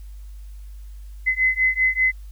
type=beating tone pair; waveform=sine; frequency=2036 / 2041.1 Hz; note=C7 / C7; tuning=-48 / -43 cents; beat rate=5.1 Hz; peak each=-20 / -20 dBFS; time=1.26-2.12 s; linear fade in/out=20 ms; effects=added 50 Hz sine -35 dBFS peak until 2.31 s + white hiss -59 dBFS RMS until 2.31 s